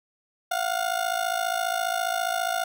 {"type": "ring-modulated tone", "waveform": "30% pulse", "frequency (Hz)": 712, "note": "F5", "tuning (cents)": 33, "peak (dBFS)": -19, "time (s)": [0.51, 2.64], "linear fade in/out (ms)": 5, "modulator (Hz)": 27.4, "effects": []}